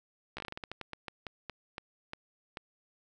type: slowing click train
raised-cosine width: 0.3 ms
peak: -23 dBFS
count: 18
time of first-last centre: 0.37-2.572 s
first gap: 14 ms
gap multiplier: 1.24
effects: none